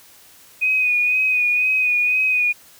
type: tone with vibrato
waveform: sine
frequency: 2489 Hz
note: D#7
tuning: in tune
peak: -15 dBFS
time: 0.61-2.53 s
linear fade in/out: 20 ms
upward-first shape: sine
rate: 2 Hz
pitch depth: 31 cents each way
effects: white hiss -48 dBFS RMS until 2.79 s